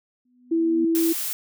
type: tone with exponential growth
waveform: sine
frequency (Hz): 247.9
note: B3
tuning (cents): +7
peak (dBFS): -24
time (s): 0.25-0.85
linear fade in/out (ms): 5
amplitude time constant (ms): 130
type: tone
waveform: sine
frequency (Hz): 329.6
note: E4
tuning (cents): 0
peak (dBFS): -18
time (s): 0.51-1.13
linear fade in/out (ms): 10
type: noise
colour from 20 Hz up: blue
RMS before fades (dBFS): -28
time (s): 0.95-1.33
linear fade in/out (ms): 0
effects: none